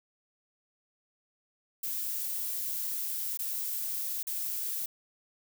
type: noise with dropouts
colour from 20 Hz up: violet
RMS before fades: -34 dBFS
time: 1.83-4.86 s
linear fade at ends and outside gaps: 5 ms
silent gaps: 3.374-3.39 / 4.23-4.269 s
effects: none